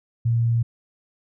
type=tone; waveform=sine; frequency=116.54 Hz; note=A#2; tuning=in tune; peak=-17 dBFS; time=0.25-0.63 s; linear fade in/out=10 ms; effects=none